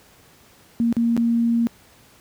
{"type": "tone with dropouts", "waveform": "sine", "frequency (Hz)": 233.1, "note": "A#3", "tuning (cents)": 0, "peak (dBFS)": -16, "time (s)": [0.8, 1.67], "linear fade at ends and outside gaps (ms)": 0, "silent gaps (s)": [[0.926, 0.967], [1.166, 1.176]], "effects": ["pink hiss -52 dBFS RMS until 2.2 s", "high-pass 60 Hz 12 dB/octave"]}